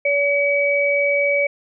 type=tone pair together; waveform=sine; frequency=570 / 2276 Hz; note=C#5 / C#7; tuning=+48 / +45 cents; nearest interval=2 octaves; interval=2397 cents; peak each=-18 dBFS; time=0.05-1.47 s; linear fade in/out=5 ms; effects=none